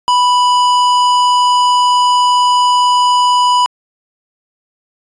sine tone with tanh clipping, 987.8 Hz, B5, in tune, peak -10 dBFS, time 0.08-3.66 s, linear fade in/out 0 ms, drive 16 dB, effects resampled to 22050 Hz

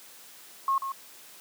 sine tone with echo, 1083 Hz, C#6, 41 cents flat, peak -22 dBFS, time 0.68-0.78 s, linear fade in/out 2 ms, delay 140 ms, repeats 1, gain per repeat -8 dB, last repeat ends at 0.92 s, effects white hiss -50 dBFS RMS until 1.4 s + high-pass 200 Hz 12 dB/octave

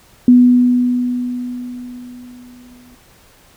sine tone with exponential decay, 246.9 Hz, B3, in tune, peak -3 dBFS, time 0.28-2.95 s, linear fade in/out 2 ms, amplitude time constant 580 ms, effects pink hiss -48 dBFS RMS until 3.56 s

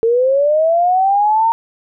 sine linear sweep, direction up, 447.5 to 922 Hz, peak -10 dBFS, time 0.03-1.52 s, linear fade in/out 0 ms, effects none

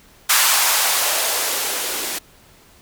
violet noise with band-pass filter sweep, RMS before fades -19 dBFS, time 0.29-2.19 s, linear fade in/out 10 ms, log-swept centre 1100 to 300 Hz, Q 1.6, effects pink hiss -50 dBFS RMS until 2.81 s

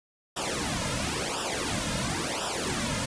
pink noise with flanger, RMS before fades -30 dBFS, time 0.36-3.06 s, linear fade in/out 10 ms, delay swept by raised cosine 0.46 to 2.66 ms, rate 0.96 Hz, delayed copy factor -0.95, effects resampled to 22050 Hz

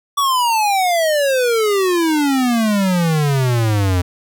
square exponential sweep, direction down, 1153 to 87.31 Hz, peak -14 dBFS, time 0.17-4.02 s, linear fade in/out 10 ms, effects none

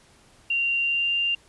sine tone with pitch glide, 2768 to 2789 Hz, F7 to F7, -16 to -3 cents, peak -21 dBFS, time 0.5-1.35 s, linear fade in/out 5 ms, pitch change +13 cents, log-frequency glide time 0.79-1.11 s, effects pink hiss -56 dBFS RMS until 1.48 s + resampled to 24000 Hz

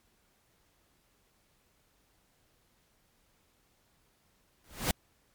pink noise with exponential growth, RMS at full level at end -25 dBFS, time 4.64-4.91 s, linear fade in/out 1 ms, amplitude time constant 57 ms, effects pink hiss -70 dBFS RMS until 5.34 s + MP3 96 kbps

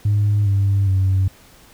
sine tone with pitch steps, 103.3 / 99 / 95.2 Hz, G#2 / G2 / F#2, -9 / +18 / +50 cents, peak -12 dBFS, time 0.05-1.28 s, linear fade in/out 5 ms, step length 410 ms, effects tanh soft clip ceiling -11 dBFS + pink hiss -48 dBFS RMS until 1.73 s

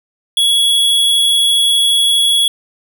square tone, 3357 Hz, G#7, 18 cents sharp, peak -10 dBFS, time 0.37-2.48 s, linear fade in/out 2 ms, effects none

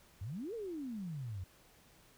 sine exponential two-way sweep, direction up then down, 86.4 to 480 to 86.4 Hz, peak -39 dBFS, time 0.21-1.44 s, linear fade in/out 5 ms, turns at 0.54 s, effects pink hiss -64 dBFS RMS until 2.17 s

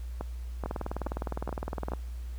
two click trains, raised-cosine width 1 ms, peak -19 / -20 dBFS, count 26 / 5, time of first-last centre 0.66-1.936 / 0.21-1.919 s, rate 19.6 / 2.34 Hz, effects added 60 Hz sine -35 dBFS peak until 2.38 s + pink hiss -58 dBFS RMS until 2.38 s

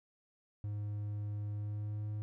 triangle tone with pitch glide, 103.83 to 105.58 Hz, G#2 to G#2, 0 to +29 cents, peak -34 dBFS, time 0.64-2.22 s, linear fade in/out 0 ms, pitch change +29 cents, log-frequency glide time 1.53-2.1 s, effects none

